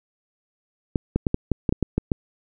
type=clicks; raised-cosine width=3 ms; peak=-7 dBFS; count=10; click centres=0.958 / 1.16 / 1.268 / 1.344 / 1.517 / 1.692 / 1.725 / 1.827 / 1.98 / 2.118 s; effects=none